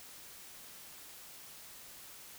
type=silence; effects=white hiss -52 dBFS RMS until 2.38 s